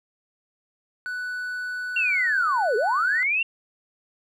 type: tone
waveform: triangle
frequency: 1486 Hz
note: F#6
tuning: 7 cents sharp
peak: -26 dBFS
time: 1.06-3.23 s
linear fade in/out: 0 ms
type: linear two-way sweep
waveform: sine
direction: down then up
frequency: 2784 to 400 to 2784 Hz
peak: -20 dBFS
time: 1.96-3.43 s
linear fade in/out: 5 ms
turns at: 2.76 s
effects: none